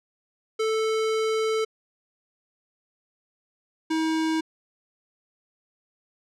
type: tone pair in turn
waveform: square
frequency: 440 / 319.3 Hz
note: A4 / D#4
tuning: 0 / +45 cents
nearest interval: tritone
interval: 555 cents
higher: first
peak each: -23 dBFS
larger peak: neither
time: 0.59-1.65 / 3.9-4.41 s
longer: first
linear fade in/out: 10 ms
effects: low-pass 7000 Hz 12 dB/octave